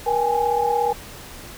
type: tone cluster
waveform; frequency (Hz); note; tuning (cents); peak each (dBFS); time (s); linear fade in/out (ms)
sine; 476.7 / 806 / 843; A#4 / G5 / G#5; +39 / +48 / +26; -22; 0.06-0.93; 10
effects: pink hiss -39 dBFS RMS until 1.57 s